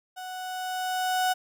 35% pulse tone with level ramp, 740 Hz, F#5, in tune, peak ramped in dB -35 to -20 dBFS, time 0.16-1.34 s, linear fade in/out 20 ms, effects none

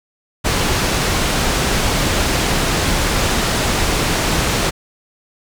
pink low-pass noise, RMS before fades -17 dBFS, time 0.44-4.71 s, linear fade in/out 20 ms, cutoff 8400 Hz, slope 12 dB/octave, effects none

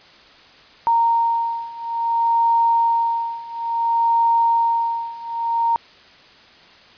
sine beating tone pair, 926 / 926.58 Hz, A#5 / A#5, -12 / -11 cents, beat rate 0.58 Hz, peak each -20 / -18 dBFS, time 0.87-5.76 s, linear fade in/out 0 ms, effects white hiss -47 dBFS RMS until 6.97 s + resampled to 11025 Hz

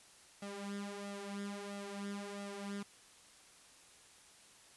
sawtooth tone with flanger, 201.2 Hz, G3, 45 cents sharp, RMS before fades -44 dBFS, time 0.42-2.83 s, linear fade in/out 5 ms, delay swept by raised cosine 1.5 to 4.4 ms, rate 1.5 Hz, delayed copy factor +0.7, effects white hiss -61 dBFS RMS until 4.76 s + resampled to 24000 Hz

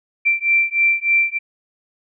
sine beating tone pair, 2349 / 2352.3 Hz, D7 / D7, 0 / +2 cents, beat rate 3.3 Hz, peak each -17 dBFS, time 0.25-1.39 s, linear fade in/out 20 ms, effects none

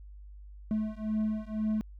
triangle beating tone pair, 215 / 217 Hz, A3 / A3, -40 / -24 cents, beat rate 2 Hz, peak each -30 dBFS, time 0.71-1.81 s, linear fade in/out 0 ms, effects added 50 Hz sine -45 dBFS peak until 1.99 s

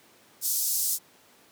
white band-pass noise, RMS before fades -27 dBFS, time 0.41-0.99 s, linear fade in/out 50 ms, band 5300 to 16000 Hz, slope 24 dB/octave, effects pink hiss -57 dBFS RMS until 1.51 s + high-pass 200 Hz 12 dB/octave

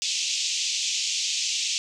white band-pass noise, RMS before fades -27 dBFS, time 0.02-1.78 s, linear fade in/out 0 ms, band 2500 to 7100 Hz, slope 48 dB/octave, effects none

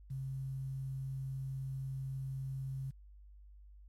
sine tone with quantisation, 133.8 Hz, C3, 39 cents sharp, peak -37 dBFS, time 0.1-2.91 s, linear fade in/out 10 ms, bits 11, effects added 50 Hz sine -53 dBFS peak until 3.88 s + MP3 64 kbps

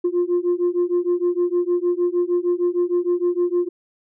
sine beating tone pair, 349.2 / 355.7 Hz, F4 / F4, 0 / +32 cents, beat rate 6.5 Hz, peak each -19 dBFS, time 0.04-3.69 s, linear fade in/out 10 ms, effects tanh soft clip ceiling -13 dBFS

